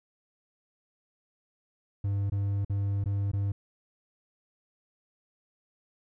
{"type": "tone with dropouts", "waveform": "triangle", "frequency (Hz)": 99.9, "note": "G2", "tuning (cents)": 33, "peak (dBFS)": -24, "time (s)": [2.04, 3.52], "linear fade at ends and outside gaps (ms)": 5, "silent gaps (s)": [[2.299, 2.32], [2.648, 2.697], [3.041, 3.058], [3.316, 3.333]], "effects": []}